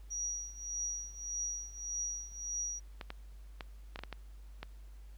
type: tone with tremolo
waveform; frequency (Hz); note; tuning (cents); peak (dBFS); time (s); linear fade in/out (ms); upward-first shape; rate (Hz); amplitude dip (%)
sine; 5770; F#8; -44; -33; 0.1-2.8; 20; triangle; 1.7; 90
type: clicks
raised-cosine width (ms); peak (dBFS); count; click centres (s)
0.3; -25; 8; 3.012 / 3.104 / 3.608 / 3.959 / 3.991 / 4.036 / 4.127 / 4.63
effects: added 50 Hz sine -48 dBFS peak until 5.17 s + pink hiss -68 dBFS RMS until 5.17 s